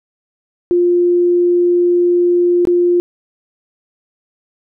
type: tone with dropouts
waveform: sine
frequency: 351.4 Hz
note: F4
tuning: 11 cents sharp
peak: -9 dBFS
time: 0.71-3 s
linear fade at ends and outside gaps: 0 ms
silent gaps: 2.652-2.672 s
effects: none